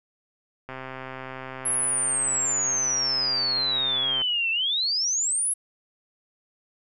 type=click train; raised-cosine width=0.5 ms; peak=-21 dBFS; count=463; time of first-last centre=0.69-4.217 s; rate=131 Hz
type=exponential two-way sweep; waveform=sine; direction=down then up; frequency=11040 to 2638 to 11040 Hz; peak=-22 dBFS; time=1.65-5.54 s; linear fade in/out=10 ms; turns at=4.51 s
effects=none